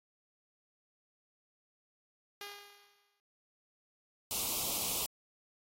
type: tone with exponential decay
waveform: 5% pulse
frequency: 406.9 Hz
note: G#4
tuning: 35 cents flat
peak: -30 dBFS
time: 2.41-3.2 s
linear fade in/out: 1 ms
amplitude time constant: 170 ms
type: band-stop noise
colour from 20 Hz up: white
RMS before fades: -35 dBFS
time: 4.31-5.06 s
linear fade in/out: 0 ms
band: 1200 to 2400 Hz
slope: 48 dB/octave
effects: AAC 48 kbps